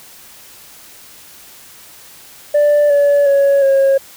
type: tone with pitch steps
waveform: sine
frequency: 587.3 / 572.6 / 558.2 / 544.2 Hz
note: D5 / D5 / C#5 / C#5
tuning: 0 / -44 / +12 / -32 cents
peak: -6 dBFS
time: 2.54-3.98 s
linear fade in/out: 10 ms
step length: 360 ms
effects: tanh soft clip ceiling -7 dBFS + white hiss -40 dBFS RMS until 4.16 s